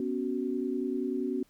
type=chord; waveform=sine; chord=B suspended second; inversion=none; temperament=equal with one note detuned; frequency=246.9 / 277.2 / 372.6 Hz; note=B3 / C#4 / F#4; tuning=0 / 0 / +12 cents; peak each=-33 dBFS; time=0-1.43 s; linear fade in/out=2 ms; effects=pink hiss -66 dBFS RMS until 1.49 s